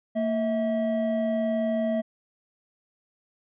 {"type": "tone pair together", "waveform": "triangle", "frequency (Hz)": [228.4, 646], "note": ["A#3", "E5"], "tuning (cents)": [-35, -35], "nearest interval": "octave + tritone", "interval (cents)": 1800, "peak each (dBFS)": -24, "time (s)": [0.15, 2.02], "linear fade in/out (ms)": 20, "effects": ["resampled to 8000 Hz"]}